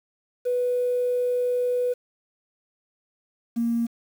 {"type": "tone pair in turn", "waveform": "triangle", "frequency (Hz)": [493.9, 233.1], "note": ["B4", "A#3"], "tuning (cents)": [0, 0], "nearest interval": "octave + minor second", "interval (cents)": 1300, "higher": "first", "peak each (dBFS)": -17, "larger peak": "neither", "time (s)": [[0.45, 1.94], [3.56, 3.87]], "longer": "first", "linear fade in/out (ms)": 20, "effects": ["tanh soft clip ceiling -19 dBFS", "8-bit"]}